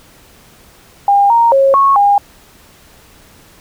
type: tone with pitch steps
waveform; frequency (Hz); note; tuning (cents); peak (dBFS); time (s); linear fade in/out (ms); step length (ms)
sine; 804 / 931 / 544 / 1100 / 810; G5 / A#5 / C#5 / C#6 / G#5; +44 / -2 / -33 / -14 / -43; -6; 1.08-2.18; 2; 220
effects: pink hiss -44 dBFS RMS until 3.6 s